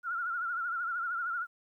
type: tone with vibrato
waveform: sine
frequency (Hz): 1396.9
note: F6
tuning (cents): 0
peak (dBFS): -31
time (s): 0.03-1.47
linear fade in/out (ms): 50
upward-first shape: triangle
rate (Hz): 13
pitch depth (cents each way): 100
effects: 12-bit